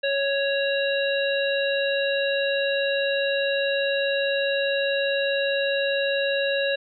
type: harmonic tone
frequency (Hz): 554.4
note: C#5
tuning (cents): 0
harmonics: 1 / 3 / 5 / 7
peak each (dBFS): -23 / -28 / -30 / -31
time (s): 0.03-6.76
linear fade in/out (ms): 10
effects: none